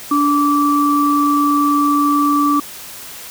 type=tone pair together; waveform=sine; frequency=290 / 1160.7 Hz; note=D4 / D6; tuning=-22 / -21 cents; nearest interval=2 octaves; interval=2401 cents; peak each=-14 dBFS; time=0.11-2.6 s; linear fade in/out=5 ms; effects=white hiss -33 dBFS RMS until 3.3 s